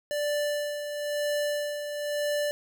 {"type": "tone with tremolo", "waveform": "square", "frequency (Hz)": 587.3, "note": "D5", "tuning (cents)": 0, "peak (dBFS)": -26, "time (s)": [0.11, 2.51], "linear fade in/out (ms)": 0, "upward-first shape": "sine", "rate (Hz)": 1, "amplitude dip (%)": 55, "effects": []}